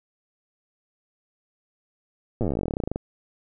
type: slowing click train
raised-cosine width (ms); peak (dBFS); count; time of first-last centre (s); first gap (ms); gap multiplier
2; -13; 27; 2.41-2.959; 8; 1.07
effects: none